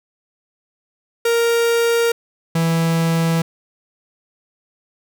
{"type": "tone pair in turn", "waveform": "45% pulse", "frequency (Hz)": [466.2, 164.83], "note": ["A#4", "E3"], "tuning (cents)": [0, 0], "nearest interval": "octave + tritone", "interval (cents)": 1800, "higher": "first", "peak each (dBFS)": [-14, -15], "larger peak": "first", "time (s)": [[1.25, 2.12], [2.55, 3.42]], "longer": "neither", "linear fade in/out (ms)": 5, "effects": []}